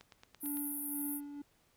click train, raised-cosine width 0.2 ms, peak -35 dBFS, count 6, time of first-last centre 0.01-0.571 s, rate 8.91 Hz
pink band-pass noise, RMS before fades -41 dBFS, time 0.4-1.21 s, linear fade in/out 50 ms, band 10000 to 15000 Hz, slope 96 dB/octave
triangle tone with tremolo, 287.9 Hz, D4, 34 cents flat, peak -35 dBFS, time 0.43-1.42 s, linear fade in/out 5 ms, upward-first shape sine, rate 2 Hz, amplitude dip 55%
effects pink hiss -71 dBFS RMS until 1.76 s

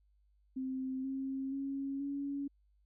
sine tone with pitch steps, 261.6 / 267.9 / 274.3 / 280.9 Hz, C4 / C4 / C#4 / C#4, 0 / +41 / -18 / +23 cents, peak -35 dBFS, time 0.56-2.48 s, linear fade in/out 10 ms, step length 480 ms, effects added 50 Hz sine -67 dBFS peak until 2.85 s

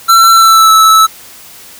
square tone with pitch glide, 1347 to 1307.9 Hz, E6 to E6, +37 to -14 cents, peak -3 dBFS, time 0.08-1.07 s, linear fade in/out 20 ms, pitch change -51 cents, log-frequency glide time 0.32-0.72 s, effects white hiss -34 dBFS RMS until 1.79 s

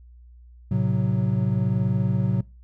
triangle chord, F# diminished, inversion first, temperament equal, 110 / 130.81 / 185 Hz, A2 / C3 / F#3, 0 / 0 / 0 cents, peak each -22 dBFS, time 0.71-2.41 s, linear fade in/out 5 ms, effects noise-tail reverb RT60 0.3 s tail -24 dB re dry + added 60 Hz sine -45 dBFS peak until 2.63 s

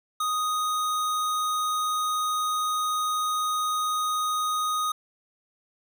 square tone, 1244.5 Hz, D#6, in tune, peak -25 dBFS, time 0.2-4.92 s, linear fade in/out 5 ms, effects none

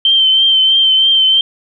sine tone with vibrato, 3117 Hz, G7, 11 cents flat, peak -7 dBFS, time 0.05-1.41 s, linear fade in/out 2 ms, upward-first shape triangle, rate 3.1 Hz, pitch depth 34 cents each way, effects none

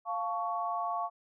sine chord, F augmented, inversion none, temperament equal with one note detuned, 698.5 / 880 / 1117.1 Hz, F5 / A5 / C#6, 0 / 0 / +13 cents, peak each -34 / -38 / -34 dBFS, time 0.05-1.1 s, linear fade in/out 50 ms, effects none

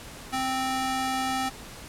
square tone with high-pass filter, 261.6 Hz, C4, in tune, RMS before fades -28 dBFS, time 0.32-1.5 s, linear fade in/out 20 ms, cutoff 550 Hz, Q 1.1, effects pink hiss -43 dBFS RMS until 1.88 s + low-pass 12000 Hz 12 dB/octave

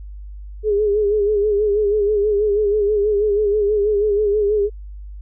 sine tone with vibrato, 415.3 Hz, G#4, in tune, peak -14 dBFS, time 0.63-4.7 s, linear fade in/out 50 ms, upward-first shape sine, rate 6.2 Hz, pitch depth 63 cents each way, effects added 50 Hz sine -31 dBFS peak until 5.21 s

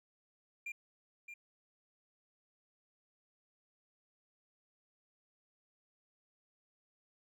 triangle tone with echo, 2393 Hz, D7, 32 cents sharp, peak -38 dBFS, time 0.66-0.72 s, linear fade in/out 5 ms, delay 620 ms, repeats 1, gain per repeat -7 dB, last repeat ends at 1.34 s, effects none

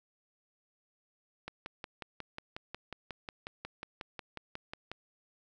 click train, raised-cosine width 0.3 ms, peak -24 dBFS, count 20, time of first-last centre 1.48-4.916 s, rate 5.53 Hz, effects none

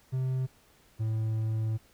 triangle tone pair in turn, 130 / 110.36 Hz, C3 / A2, -11 / +6 cents, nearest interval minor third, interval 283 cents, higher first, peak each -25 dBFS, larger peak neither, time 0.12-0.47 / 0.99-1.78 s, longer second, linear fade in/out 20 ms, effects pink hiss -62 dBFS RMS until 1.93 s

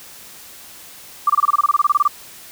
sine tone bursts, 1174.7 Hz, D6, in tune, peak -10 dBFS, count 16, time 1.27-2.078 s, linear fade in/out 5 ms, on 28 ms, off 24 ms, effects white hiss -40 dBFS RMS until 2.51 s

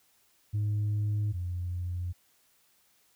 sine tone pair in turn, 104.6 / 88.67 Hz, G#2 / F2, +13 / +27 cents, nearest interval minor third, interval 286 cents, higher first, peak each -24 / -30 dBFS, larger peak first, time 0.53-1.33 / 1.33-2.13 s, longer neither, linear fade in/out 20 ms, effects tanh soft clip ceiling -25 dBFS + white hiss -67 dBFS RMS until 3.15 s

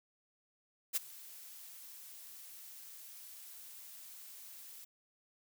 blue noise with ADSR envelope, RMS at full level -31 dBFS, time 0.93-4.85 s, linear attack 34 ms, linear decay 18 ms, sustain -21 dB, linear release 10 ms, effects none

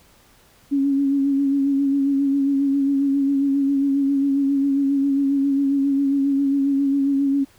sine tone with vibrato, 277.2 Hz, C#4, in tune, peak -16 dBFS, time 0.71-7.45 s, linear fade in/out 20 ms, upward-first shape sine, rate 7.4 Hz, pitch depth 32 cents each way, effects pink hiss -54 dBFS RMS until 7.58 s

